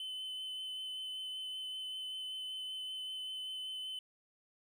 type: tone with vibrato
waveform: triangle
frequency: 3041 Hz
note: F#7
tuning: 47 cents sharp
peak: -38 dBFS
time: 0-3.99 s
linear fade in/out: 2 ms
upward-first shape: sine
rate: 5.2 Hz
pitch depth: 10 cents each way
effects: none